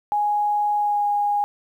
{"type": "tone with pitch glide", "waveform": "sine", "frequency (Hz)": [830.6, 822], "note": ["G#5", "G#5"], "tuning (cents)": [0, -18], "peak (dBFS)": -18, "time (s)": [0.12, 1.44], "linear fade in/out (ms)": 0, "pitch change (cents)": -18, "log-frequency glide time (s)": [0.77, 1.07], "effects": ["9-bit"]}